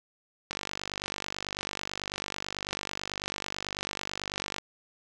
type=click train; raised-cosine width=0.2 ms; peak=-15 dBFS; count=201; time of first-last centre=0.51-4.583 s; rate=49.1 Hz; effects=none

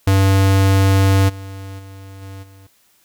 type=tone with level steps; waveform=square; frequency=96.9 Hz; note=G2; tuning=20 cents flat; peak=-11 / -30 / -35 / -32 / -42 dBFS; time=0.07-2.67 s; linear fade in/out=5 ms; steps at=1.28 / 1.78 / 2.21 / 2.42 s; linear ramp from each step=20 ms; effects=white hiss -57 dBFS RMS until 3.04 s

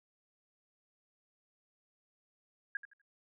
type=tone with echo; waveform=sine; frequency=1630 Hz; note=G#6; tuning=33 cents flat; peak=-33 dBFS; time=2.75-2.77 s; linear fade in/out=2 ms; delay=82 ms; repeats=3; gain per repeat=-12 dB; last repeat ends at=3.016 s; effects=none

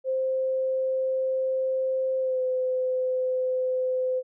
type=tone with pitch glide; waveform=sine; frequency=523.3 to 511.9 Hz; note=C5 to C5; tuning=0 to -38 cents; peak=-23 dBFS; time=0.04-4.23 s; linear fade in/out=50 ms; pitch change=-38 cents; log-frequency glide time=2.19-2.41 s; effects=none

